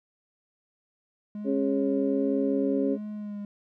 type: tone with vibrato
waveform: triangle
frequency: 207.4 Hz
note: G#3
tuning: 2 cents flat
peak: -31 dBFS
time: 1.35-3.45 s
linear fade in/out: 2 ms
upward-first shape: sine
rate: 1.3 Hz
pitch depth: 30 cents each way
type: harmonic tone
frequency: 137.3 Hz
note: C#3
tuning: 16 cents flat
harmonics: 2 / 3 / 4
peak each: -25 / -29 / -31 dBFS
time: 1.44-2.98 s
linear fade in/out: 50 ms
effects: none